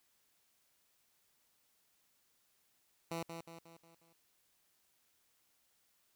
10% pulse tone with echo, 166.4 Hz, E3, 17 cents sharp, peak -30 dBFS, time 3.11-3.23 s, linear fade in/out 5 ms, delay 180 ms, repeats 5, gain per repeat -6 dB, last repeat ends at 4.13 s, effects white hiss -75 dBFS RMS until 6.15 s

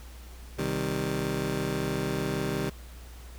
20% pulse chord, C minor, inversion none, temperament just, 130.81 / 156.98 / 196.22 Hz, C3 / Eb3 / G3, 0 / +16 / +2 cents, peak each -28 dBFS, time 0.58-2.7 s, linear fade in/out 10 ms, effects added 60 Hz sine -43 dBFS peak until 3.38 s + pink hiss -52 dBFS RMS until 3.38 s

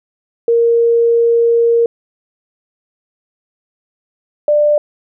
sine tone pair in turn, 466.2 / 593.3 Hz, A#4 / D5, 0 / +18 cents, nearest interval major third, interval 418 cents, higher second, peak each -8 dBFS, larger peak neither, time 0.48-1.86 / 4.48-4.78 s, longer first, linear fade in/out 2 ms, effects none

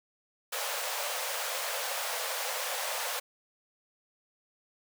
pink high-pass noise, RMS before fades -34 dBFS, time 0.52-3.2 s, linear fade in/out 10 ms, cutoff 480 Hz, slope 96 dB/octave, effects none

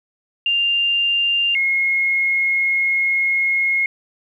sine tone pair in turn, 2794 / 2158 Hz, F7 / C#7, 0 / -47 cents, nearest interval major third, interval 447 cents, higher first, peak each -15 dBFS, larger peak neither, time 0.46-1.55 / 1.55-3.86 s, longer second, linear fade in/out 2 ms, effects 9-bit

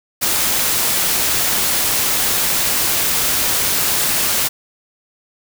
white noise, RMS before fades -17 dBFS, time 0.21-4.49 s, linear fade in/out 20 ms, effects none

